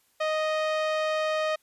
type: tone with low-pass filter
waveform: sawtooth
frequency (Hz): 622.3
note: D#5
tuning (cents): 0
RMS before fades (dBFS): -27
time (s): 0.2-1.56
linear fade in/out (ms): 10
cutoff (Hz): 3800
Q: 0.73
effects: white hiss -67 dBFS RMS until 1.62 s + resampled to 32000 Hz